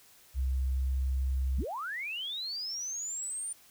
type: tone with pitch glide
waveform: sine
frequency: 65.41 to 65.79 Hz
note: C2 to C2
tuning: 0 to +10 cents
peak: -27 dBFS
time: 0.34-1.65 s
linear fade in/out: 50 ms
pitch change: +10 cents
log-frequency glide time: 0.7-0.94 s
type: linear sweep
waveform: sine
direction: up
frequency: 139.2 to 9140 Hz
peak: -34 dBFS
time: 1.58-3.53 s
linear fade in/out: 5 ms
effects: white hiss -59 dBFS RMS until 3.7 s